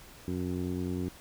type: tone with low-pass filter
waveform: 15% pulse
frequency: 90.1 Hz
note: F#2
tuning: 45 cents flat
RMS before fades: -33 dBFS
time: 0.28-1.09 s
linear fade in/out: 0 ms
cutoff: 350 Hz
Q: 1.6
effects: pink hiss -52 dBFS RMS until 1.2 s

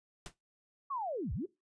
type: noise with exponential decay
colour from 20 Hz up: pink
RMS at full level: -41 dBFS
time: 0.26-0.34 s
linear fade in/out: 0 ms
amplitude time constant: 17 ms
type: linear two-way sweep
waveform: sine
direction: down then up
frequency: 1155 to 50.4 to 403.5 Hz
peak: -34 dBFS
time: 0.9-1.46 s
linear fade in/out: 10 ms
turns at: 1.33 s
effects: noise-tail reverb RT60 0.2 s tail -20 dB re dry + resampled to 22050 Hz

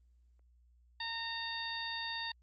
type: harmonic tone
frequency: 918 Hz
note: A#5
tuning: 27 cents flat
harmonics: 1 / 2 / 3 / 4 / 5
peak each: -44 / -42 / -48 / -42 / -44 dBFS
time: 1-2.32 s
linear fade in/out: 5 ms
effects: added 60 Hz sine -63 dBFS peak until 2.42 s + Opus 24 kbps

